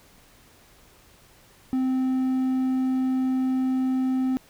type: tone with hard clipping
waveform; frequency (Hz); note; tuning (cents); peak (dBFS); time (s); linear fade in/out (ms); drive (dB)
triangle; 259.6; C4; -13; -22; 1.73-4.37; 0; 6
effects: pink hiss -55 dBFS RMS until 4.49 s